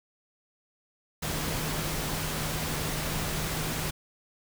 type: tone in noise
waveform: sine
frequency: 155.56 Hz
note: D#3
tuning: in tune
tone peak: -36 dBFS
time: 1.22-3.91 s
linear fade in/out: 10 ms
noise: pink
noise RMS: -32 dBFS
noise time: 1.22-3.91 s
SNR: -7 dB
effects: none